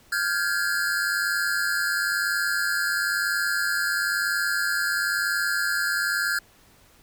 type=tone cluster; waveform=square; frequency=1404 / 1573 / 1674 Hz; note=F6 / G6 / G#6; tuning=+9 / +6 / +13 cents; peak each=-28 dBFS; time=0.12-6.39 s; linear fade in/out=5 ms; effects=pink hiss -56 dBFS RMS until 7.02 s